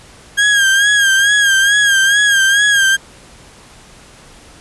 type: tone with vibrato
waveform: 35% pulse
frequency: 1620 Hz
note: G#6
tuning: 43 cents flat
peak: -7 dBFS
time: 0.37-2.97 s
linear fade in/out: 20 ms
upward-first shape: sine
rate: 2.3 Hz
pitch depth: 61 cents each way
effects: pink hiss -41 dBFS RMS until 4.6 s + resampled to 24000 Hz